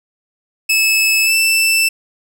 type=tone with pitch glide; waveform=sawtooth; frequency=2603 to 2659 Hz; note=E7 to E7; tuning=-22 to +14 cents; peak=-8 dBFS; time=0.69-1.89 s; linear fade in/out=10 ms; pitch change=+36 cents; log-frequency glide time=1.23-1.34 s; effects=none